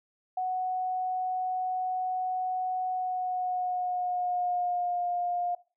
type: tone with pitch glide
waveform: sine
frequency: 740 to 707.8 Hz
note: F#5 to F5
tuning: 0 to +23 cents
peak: -27 dBFS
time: 0.37-5.55 s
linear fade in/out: 5 ms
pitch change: -77 cents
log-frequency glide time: 2.89-5.05 s
effects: noise-tail reverb RT60 0.3 s tail -18 dB re dry